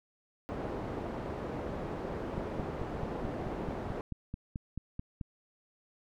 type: low-pass noise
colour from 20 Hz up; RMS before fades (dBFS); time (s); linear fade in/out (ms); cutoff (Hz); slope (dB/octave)
white; -38; 0.49-4.01; 0; 560; 12
type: click train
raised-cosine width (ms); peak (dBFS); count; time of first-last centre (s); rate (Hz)
5; -25; 14; 2.38-5.212; 4.59
effects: none